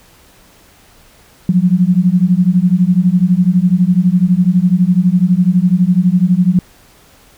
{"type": "beating tone pair", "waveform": "sine", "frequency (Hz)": [174.61, 186.61], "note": ["F3", "F#3"], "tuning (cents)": [0, 15], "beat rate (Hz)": 12, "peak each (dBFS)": -11, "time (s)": [1.49, 6.59], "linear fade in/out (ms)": 2, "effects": ["pink hiss -46 dBFS RMS until 7.37 s"]}